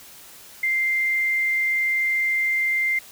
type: tone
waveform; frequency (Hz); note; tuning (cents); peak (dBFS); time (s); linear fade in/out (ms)
sine; 2093; C7; 0; -19; 0.63-2.99; 5
effects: white hiss -45 dBFS RMS until 3.11 s